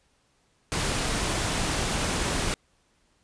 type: noise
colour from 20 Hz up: pink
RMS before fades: -27 dBFS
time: 0.72-2.54 s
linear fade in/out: 0 ms
effects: pink hiss -67 dBFS RMS until 3.23 s + resampled to 22050 Hz